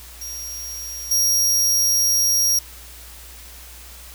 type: tone with level steps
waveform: sawtooth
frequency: 5640 Hz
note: F8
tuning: 16 cents sharp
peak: -27 / -13 dBFS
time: 0.21-2.59 s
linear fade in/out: 5 ms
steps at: 1.11 s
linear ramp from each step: 5 ms
effects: added 60 Hz sine -42 dBFS peak until 4.14 s + white hiss -42 dBFS RMS until 4.14 s